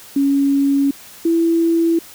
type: tone pair in turn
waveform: sine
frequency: 278.4 / 332.6 Hz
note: C#4 / E4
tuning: +8 / +16 cents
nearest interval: minor third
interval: 308 cents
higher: second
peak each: -12 dBFS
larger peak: neither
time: 0.16-0.91 / 1.25-1.99 s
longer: first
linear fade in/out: 5 ms
effects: white hiss -40 dBFS RMS until 2.14 s